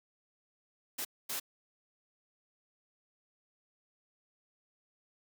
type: noise bursts at uneven times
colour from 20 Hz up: white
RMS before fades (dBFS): -37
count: 2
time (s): 0.98-1.05 / 1.29-1.4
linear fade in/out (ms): 10
effects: high-pass 200 Hz 12 dB/octave